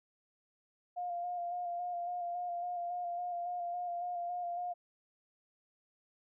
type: tone with vibrato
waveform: sine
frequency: 704 Hz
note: F5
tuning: 14 cents sharp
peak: -35 dBFS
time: 0.96-4.74 s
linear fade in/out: 20 ms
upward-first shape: square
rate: 3.6 Hz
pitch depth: 21 cents each way
effects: none